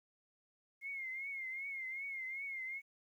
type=tone with vibrato; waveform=sine; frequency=2139 Hz; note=C7; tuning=38 cents sharp; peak=-40 dBFS; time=0.81-2.82 s; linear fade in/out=50 ms; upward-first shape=triangle; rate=2.6 Hz; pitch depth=86 cents each way; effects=12-bit